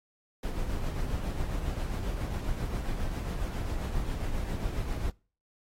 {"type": "noise with tremolo", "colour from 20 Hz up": "brown", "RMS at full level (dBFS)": -30, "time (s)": [0.43, 5.1], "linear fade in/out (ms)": 2, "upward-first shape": "triangle", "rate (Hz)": 7.4, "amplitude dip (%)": 45, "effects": ["noise-tail reverb RT60 0.4 s tail -25 dB re dry", "AAC 48 kbps"]}